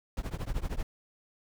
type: noise with tremolo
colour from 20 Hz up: brown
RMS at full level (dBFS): -29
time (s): 0.17-0.83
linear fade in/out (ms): 2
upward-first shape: triangle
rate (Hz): 13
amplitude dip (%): 100
effects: none